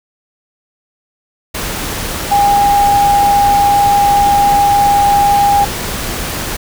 sine tone in noise, 810 Hz, G#5, 43 cents flat, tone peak -7 dBFS, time 2.31-5.65 s, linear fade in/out 10 ms, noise pink, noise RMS -20 dBFS, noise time 1.54-6.57 s, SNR +10 dB, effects none

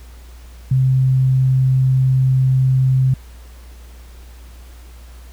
sine tone, 130.81 Hz, C3, in tune, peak -11 dBFS, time 0.71-3.14 s, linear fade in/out 5 ms, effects added 60 Hz sine -36 dBFS peak until 5.32 s + pink hiss -48 dBFS RMS until 5.32 s

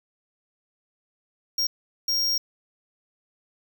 square tone bursts at uneven times, 5580 Hz, F8, 2 cents flat, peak -22 dBFS, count 2, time 1.58-1.67 / 2.08-2.38 s, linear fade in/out 5 ms, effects 8-bit

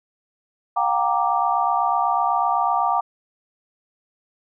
sine chord, G minor seventh, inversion third, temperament equal with one note detuned, 716 / 784 / 932.3 / 1174.7 Hz, F5 / G5 / Bb5 / D6, +43 / 0 / 0 / 0 cents, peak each -23 dBFS, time 0.76-3.01 s, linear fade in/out 10 ms, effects none

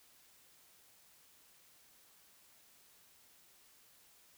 silence, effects white hiss -65 dBFS RMS until 4.37 s

